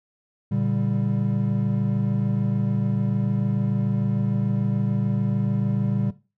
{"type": "chord", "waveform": "triangle", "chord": "G minor", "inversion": "first", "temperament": "equal with one note detuned", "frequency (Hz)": [116.54, 143.31, 196], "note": ["Bb2", "D3", "G3"], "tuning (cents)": [0, -42, 0], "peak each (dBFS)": -23, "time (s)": [0.51, 6.11], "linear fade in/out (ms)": 10, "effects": ["noise-tail reverb RT60 0.3 s tail -17 dB re dry"]}